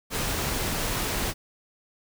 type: noise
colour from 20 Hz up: pink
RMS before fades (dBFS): -28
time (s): 0.1-1.34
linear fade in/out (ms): 50
effects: none